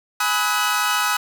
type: chord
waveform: sawtooth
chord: G# minor seventh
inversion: none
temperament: equal with one note detuned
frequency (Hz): 830.6 / 987.8 / 1272.9 / 1480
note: G#5 / B5 / D#6 / F#6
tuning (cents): 0 / 0 / +39 / 0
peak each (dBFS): -23 / -22 / -18 / -20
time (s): 0.2-1.17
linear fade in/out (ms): 5
effects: none